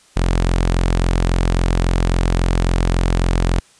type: tone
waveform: sawtooth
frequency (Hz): 43.65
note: F1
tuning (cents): 0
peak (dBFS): -10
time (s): 0.16-3.6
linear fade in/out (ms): 10
effects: white hiss -51 dBFS RMS until 3.79 s + resampled to 22050 Hz